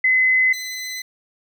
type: tone pair in turn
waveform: sine / 20% pulse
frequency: 2034 / 2023 Hz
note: C7 / B6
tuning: -50 / +41 cents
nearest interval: unison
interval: 9 cents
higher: first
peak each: -13 / -22 dBFS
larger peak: first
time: 0.04-0.53 / 0.53-1.02 s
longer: neither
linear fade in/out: 5 ms
effects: none